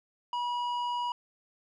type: tone with low-pass filter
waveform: square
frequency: 969 Hz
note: B5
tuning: 33 cents flat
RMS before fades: -32 dBFS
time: 0.33-1.12 s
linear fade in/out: 2 ms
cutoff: 3000 Hz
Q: 0.81
effects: none